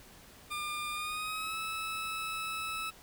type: tone with pitch glide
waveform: 20% pulse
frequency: 1202 to 1303.2 Hz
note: D6 to E6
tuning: +40 to -20 cents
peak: -30 dBFS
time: 0.5-2.91 s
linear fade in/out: 20 ms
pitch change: +140 cents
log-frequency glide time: 0.9-1.58 s
effects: pink hiss -55 dBFS RMS until 3.02 s